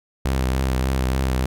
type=tone with vibrato; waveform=sawtooth; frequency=65.1 Hz; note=C2; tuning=8 cents flat; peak=-15 dBFS; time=0.25-1.46 s; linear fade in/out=5 ms; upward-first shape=sine; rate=3.4 Hz; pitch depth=37 cents each way; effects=none